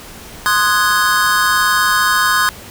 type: chord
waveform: square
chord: Ab dominant seventh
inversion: first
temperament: equal with one note detuned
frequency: 1046.5 / 1239.5 / 1480 / 1661.2 Hz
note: C6 / Eb6 / Gb6 / Ab6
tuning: 0 / -7 / 0 / 0 cents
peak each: -18 dBFS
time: 0.46-2.49 s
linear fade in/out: 0 ms
effects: pink hiss -35 dBFS RMS until 2.7 s